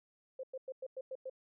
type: tone bursts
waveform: sine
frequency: 523 Hz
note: C5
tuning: 1 cent flat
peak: -39 dBFS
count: 7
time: 0.39-1.298 s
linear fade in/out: 5 ms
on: 44 ms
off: 100 ms
effects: none